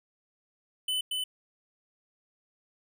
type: tone with echo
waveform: square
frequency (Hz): 3014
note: F#7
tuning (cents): +31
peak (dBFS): -28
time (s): 0.88-1.01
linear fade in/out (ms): 5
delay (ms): 230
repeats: 1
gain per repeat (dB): -2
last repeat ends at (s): 1.24
effects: none